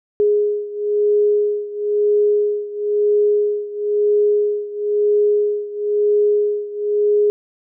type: beating tone pair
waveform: sine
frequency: 415.3 / 416.3 Hz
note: G#4 / G#4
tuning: 0 / +4 cents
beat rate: 1 Hz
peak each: -16 / -19 dBFS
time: 0.2-7.3 s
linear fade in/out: 0 ms
effects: none